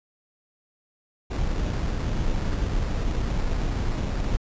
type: noise with sample-and-hold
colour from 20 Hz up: brown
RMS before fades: -25 dBFS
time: 1.3-4.37 s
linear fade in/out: 10 ms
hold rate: 3150 Hz
effects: resampled to 16000 Hz